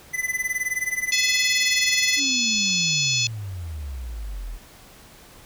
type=tone with tremolo; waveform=square; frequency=2011 Hz; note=B6; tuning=31 cents sharp; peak=-21 dBFS; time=0.13-2.2 s; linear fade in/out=20 ms; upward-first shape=sine; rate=19 Hz; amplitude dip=85%
type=harmonic tone; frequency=859 Hz; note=A5; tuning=42 cents flat; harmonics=3 / 4 / 5 / 6 / 7 / 8; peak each=-25 / -26 / -27 / -28 / -28 / -29 dBFS; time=1.12-3.27 s; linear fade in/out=2 ms
type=click; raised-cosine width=0.5 ms; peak=-30 dBFS; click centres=1.359 s
type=exponential sweep; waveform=sine; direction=down; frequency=293.7 to 38.5 Hz; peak=-29 dBFS; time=2.16-4.59 s; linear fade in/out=50 ms
effects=pink hiss -48 dBFS RMS until 5.45 s